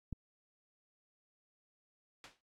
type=click; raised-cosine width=5 ms; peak=-28 dBFS; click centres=0.127 s
type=noise with exponential decay; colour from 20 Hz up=white; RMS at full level=-43 dBFS; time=2.24-2.41 s; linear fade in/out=1 ms; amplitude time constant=36 ms
effects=low-pass 4000 Hz 12 dB/octave + AAC 64 kbps